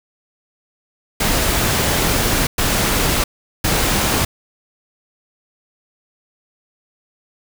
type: noise bursts at uneven times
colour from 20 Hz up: pink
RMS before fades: -17 dBFS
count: 3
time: 1.2-2.47 / 2.58-3.24 / 3.64-4.25 s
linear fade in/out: 5 ms
effects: none